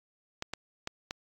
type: clicks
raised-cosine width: 0.2 ms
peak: -17 dBFS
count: 4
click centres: 0.424 / 0.536 / 0.874 / 1.109 s
effects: AAC 64 kbps